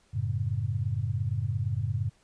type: chord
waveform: sine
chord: F# minor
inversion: none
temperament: equal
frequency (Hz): 92.5 / 110 / 138.59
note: F#2 / A2 / C#3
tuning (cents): 0 / 0 / 0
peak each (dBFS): -32 / -29 / -33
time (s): 0.13-2.1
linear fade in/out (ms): 20
effects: pink hiss -65 dBFS RMS until 2.23 s + resampled to 22050 Hz